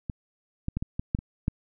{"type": "clicks", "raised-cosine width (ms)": 5, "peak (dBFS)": [-18, -16, -16, -18, -16, -11, -22, -12], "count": 8, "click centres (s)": [0.098, 0.684, 0.77, 0.825, 0.995, 1.149, 1.189, 1.481], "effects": []}